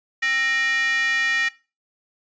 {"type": "tone with high-pass filter", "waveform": "square", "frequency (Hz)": 265.7, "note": "C4", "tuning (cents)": 27, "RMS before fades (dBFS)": -22, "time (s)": [0.22, 1.49], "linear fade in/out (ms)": 10, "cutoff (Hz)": 2000, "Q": 9.7, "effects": ["noise-tail reverb RT60 0.3 s tail -19 dB re dry", "resampled to 16000 Hz"]}